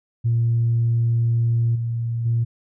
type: tone with level steps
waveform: sine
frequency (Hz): 116.54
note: A#2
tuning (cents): 0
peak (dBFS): -15 / -21 / -16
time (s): 0.24-2.45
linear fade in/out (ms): 20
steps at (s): 1.75 / 2.25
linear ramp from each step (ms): 10
effects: tanh soft clip ceiling -12 dBFS